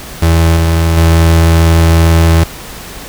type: tone with level steps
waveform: 35% pulse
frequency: 82.41 Hz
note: E2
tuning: in tune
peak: -4 / -6 / -3 dBFS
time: 0.22-2.44 s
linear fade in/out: 5 ms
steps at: 0.56 / 0.97 s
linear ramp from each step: 5 ms
effects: added 50 Hz sine -36 dBFS peak until 3.08 s + pink hiss -28 dBFS RMS until 3.08 s